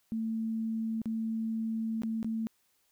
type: tone with dropouts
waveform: sine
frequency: 223.5 Hz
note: A3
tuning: 27 cents sharp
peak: -30 dBFS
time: 0.12-2.47 s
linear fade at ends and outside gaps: 0 ms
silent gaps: 1.017-1.057 / 2.02-2.034 / 2.229-2.245 s
effects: white hiss -72 dBFS RMS until 2.91 s